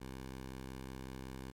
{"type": "tone", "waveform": "10% pulse", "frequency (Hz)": 65.41, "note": "C2", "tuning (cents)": 0, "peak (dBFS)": -36, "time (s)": [0, 1.52], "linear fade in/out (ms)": 20, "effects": ["MP3 64 kbps"]}